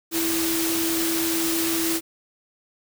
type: tone in noise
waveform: sine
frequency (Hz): 330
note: E4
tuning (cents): +2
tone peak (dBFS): -24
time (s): 0.11-2.01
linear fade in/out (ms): 50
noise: white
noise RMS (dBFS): -26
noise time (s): 0.11-2.01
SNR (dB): -1
effects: none

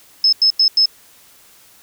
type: tone bursts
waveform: sine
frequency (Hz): 5200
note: E8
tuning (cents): -24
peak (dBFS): -9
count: 4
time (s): 0.24-0.857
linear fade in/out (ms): 2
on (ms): 86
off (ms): 91
effects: white hiss -48 dBFS RMS until 1.82 s

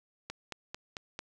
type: click train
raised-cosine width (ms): 0.2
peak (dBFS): -21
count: 5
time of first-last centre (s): 0.3-1.191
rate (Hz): 4.49
effects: none

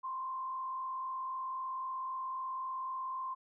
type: tone with frequency modulation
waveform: sine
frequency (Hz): 1046.5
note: C6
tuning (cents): 0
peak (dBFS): -36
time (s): 0.03-3.35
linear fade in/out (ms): 20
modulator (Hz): 43.8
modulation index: 0.51
effects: none

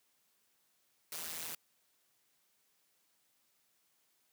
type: noise with amplitude modulation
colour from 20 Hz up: white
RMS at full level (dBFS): -39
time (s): 1.12-1.55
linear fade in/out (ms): 2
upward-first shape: sine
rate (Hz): 163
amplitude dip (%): 85
effects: white hiss -75 dBFS RMS until 4.32 s + high-pass 100 Hz 12 dB/octave

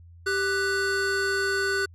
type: tone pair together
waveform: square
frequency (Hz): 393 / 1486.6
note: G4 / F#6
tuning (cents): +4 / +8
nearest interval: octave + major seventh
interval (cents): 2304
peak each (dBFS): -28 / -26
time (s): 0.26-1.86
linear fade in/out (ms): 10
effects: added 85 Hz sine -46 dBFS peak until 1.94 s + low-pass 9000 Hz 12 dB/octave

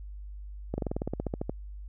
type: slowing click train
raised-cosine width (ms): 2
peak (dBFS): -17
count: 14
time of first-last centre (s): 0.74-1.495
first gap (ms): 40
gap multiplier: 1.06
effects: added 50 Hz sine -39 dBFS peak until 1.88 s

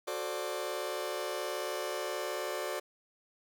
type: chord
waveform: sawtooth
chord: D dominant seventh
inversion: first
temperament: just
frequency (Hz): 367.1 / 440.5 / 528.6 / 587.3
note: F#4 / A4 / C5 / D5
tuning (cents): -14 / +2 / +18 / 0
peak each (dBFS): -36 / -37 / -37 / -34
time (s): 0.07-2.8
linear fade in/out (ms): 10
effects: 10-bit

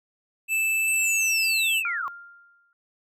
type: tone with pitch glide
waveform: square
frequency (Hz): 2637 to 2655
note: E7 to E7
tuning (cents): 0 to +12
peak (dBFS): -22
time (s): 0.48-1.83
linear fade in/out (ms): 50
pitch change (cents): +12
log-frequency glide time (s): 0.79-1.24
type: linear sweep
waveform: sine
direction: down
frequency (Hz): 8372 to 1042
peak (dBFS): -27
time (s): 0.88-2.08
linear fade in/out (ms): 0
type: tone with exponential decay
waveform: sine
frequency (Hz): 1396.9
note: F6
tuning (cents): 0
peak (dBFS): -25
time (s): 1.85-2.73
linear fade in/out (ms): 1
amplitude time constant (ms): 190
effects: none

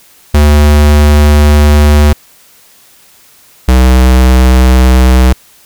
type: tone pair in turn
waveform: square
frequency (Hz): 74.1 / 63.64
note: D2 / C2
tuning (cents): +16 / -47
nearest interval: minor third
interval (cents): 263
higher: first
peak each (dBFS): -3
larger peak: neither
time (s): 0.34-2.13 / 3.68-5.33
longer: first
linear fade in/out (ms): 5
effects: white hiss -42 dBFS RMS until 5.65 s

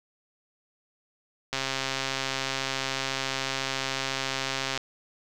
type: click train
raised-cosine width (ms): 0.2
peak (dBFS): -11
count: 436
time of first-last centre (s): 1.53-4.776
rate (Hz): 134
effects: none

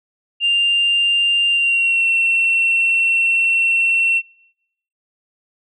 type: tone with pitch glide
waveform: sine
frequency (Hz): 2794 to 2711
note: F7 to E7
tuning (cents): 0 to +48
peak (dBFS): -12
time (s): 0.4-4.22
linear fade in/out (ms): 50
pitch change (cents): -52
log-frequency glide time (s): 1.49-2.06
effects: noise-tail reverb RT60 0.9 s tail -26 dB re dry + tanh soft clip ceiling -9 dBFS

